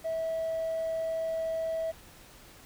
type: tone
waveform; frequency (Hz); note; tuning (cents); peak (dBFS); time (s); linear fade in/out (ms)
triangle; 650; E5; -24; -26; 0.04-1.92; 20
effects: tanh soft clip ceiling -25 dBFS + pink hiss -53 dBFS RMS until 2.65 s